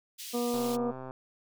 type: high-pass noise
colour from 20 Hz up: pink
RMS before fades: -42 dBFS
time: 0.18-0.77 s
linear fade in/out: 20 ms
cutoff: 2800 Hz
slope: 24 dB/octave
type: harmonic tone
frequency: 240.6 Hz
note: B3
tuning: 45 cents flat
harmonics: 1 / 2 / 3 / 4 / 5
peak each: -31 / -31 / -39 / -45 / -43 dBFS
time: 0.33-0.92 s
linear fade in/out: 20 ms
type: click train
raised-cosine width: 1 ms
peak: -28 dBFS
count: 75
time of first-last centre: 0.54-1.109 s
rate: 130 Hz
effects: none